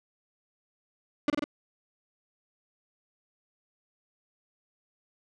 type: tone with echo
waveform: 35% pulse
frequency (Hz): 293.7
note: D4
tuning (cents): 0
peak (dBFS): -20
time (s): 1.28-1.3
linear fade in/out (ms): 2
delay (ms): 47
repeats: 3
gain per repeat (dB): -2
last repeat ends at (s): 1.441
effects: low-pass 4000 Hz 12 dB/octave